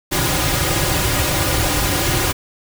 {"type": "noise with comb filter", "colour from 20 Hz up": "pink", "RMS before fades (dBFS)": -18, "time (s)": [0.11, 2.33], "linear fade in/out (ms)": 20, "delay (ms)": 4.5, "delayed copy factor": -0.85, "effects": []}